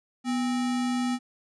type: tone with sample-and-hold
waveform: sine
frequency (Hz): 246.9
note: B3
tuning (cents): 0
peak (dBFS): -24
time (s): 0.24-1.19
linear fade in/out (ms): 50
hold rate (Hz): 1050
effects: resampled to 22050 Hz